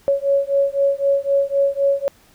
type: beating tone pair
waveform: sine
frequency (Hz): 554.4 / 558.3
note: C#5 / C#5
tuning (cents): 0 / +12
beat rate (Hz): 3.9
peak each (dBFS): -18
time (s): 0.08-2.08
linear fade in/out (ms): 0
effects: pink hiss -53 dBFS RMS until 2.34 s